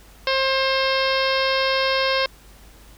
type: harmonic tone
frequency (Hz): 532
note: C5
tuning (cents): +29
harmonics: 1 / 2 / 3 / 4 / 5 / 6 / 7 / 8 / 9 / 10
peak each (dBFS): -22 / -25 / -27 / -28 / -29 / -30 / -30 / -31 / -32 / -32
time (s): 0.27-2.26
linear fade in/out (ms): 2
effects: added 50 Hz sine -47 dBFS peak until 2.97 s + pink hiss -50 dBFS RMS until 2.97 s